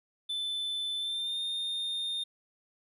triangle tone with pitch glide, 3520 to 3646 Hz, A7 to A#7, 0 to -39 cents, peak -30 dBFS, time 0.29-2.24 s, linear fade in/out 10 ms, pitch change +61 cents, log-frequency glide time 0.98-1.39 s, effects none

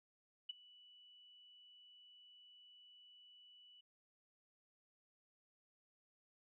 sine tone with ADSR envelope, 2960 Hz, F#7, in tune, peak -39 dBFS, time 0.49-3.81 s, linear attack 8 ms, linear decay 17 ms, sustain -22 dB, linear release 7 ms, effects none

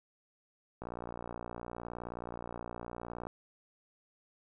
click train, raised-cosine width 1 ms, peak -27 dBFS, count 146, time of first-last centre 0.82-3.269 s, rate 59.2 Hz, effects none

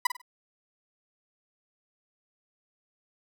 30% pulse tone with echo, 990 Hz, B5, 4 cents sharp, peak -17 dBFS, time 0.05-0.07 s, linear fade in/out 5 ms, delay 49 ms, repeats 3, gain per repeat -10 dB, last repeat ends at 0.217 s, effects none

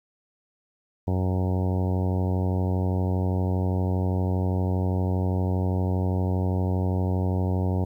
harmonic tone, 92.5 Hz, F#2, in tune, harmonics 1 / 2 / 3 / 4 / 5 / 6 / 7 / 8 / 9 / 10, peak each -23 / -29 / -33 / -35 / -37 / -39 / -40 / -41 / -42 / -43 dBFS, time 1.07-7.85 s, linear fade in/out 10 ms, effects 10-bit

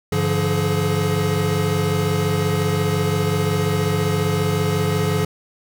square tone cluster, 99.8 / 145.8 / 171.4 / 422.5 Hz, G2 / D3 / F3 / G#4, +32 / -12 / -32 / +30 cents, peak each -24 dBFS, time 0.12-5.25 s, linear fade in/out 5 ms, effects none

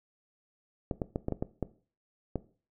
clicks, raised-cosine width 2 ms, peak -17 dBFS, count 8, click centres 0.912 / 1.018 / 1.159 / 1.284 / 1.323 / 1.425 / 1.627 / 2.357 s, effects noise-tail reverb RT60 0.4 s tail -17 dB re dry

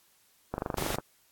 click train, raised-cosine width 1 ms, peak -16 dBFS, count 12, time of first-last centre 0.54-0.985 s, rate 24.7 Hz
pink noise, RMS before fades -34 dBFS, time 0.77-0.96 s, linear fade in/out 5 ms
effects white hiss -65 dBFS RMS until 1.31 s + AAC 64 kbps

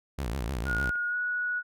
sawtooth tone with vibrato, 61.74 Hz, B1, in tune, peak -26 dBFS, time 0.18-0.91 s, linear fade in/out 10 ms, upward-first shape sine, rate 6.6 Hz, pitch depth 250 cents each way
sine tone with pitch glide, 1439 to 1464.2 Hz, F#6 to F#6, -49 to -19 cents, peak -27 dBFS, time 0.65-1.63 s, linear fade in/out 50 ms, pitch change +30 cents, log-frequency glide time 1.08-1.16 s
clicks, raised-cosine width 0.5 ms, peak -34 dBFS, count 2, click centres 0.904 / 0.956 s
effects none

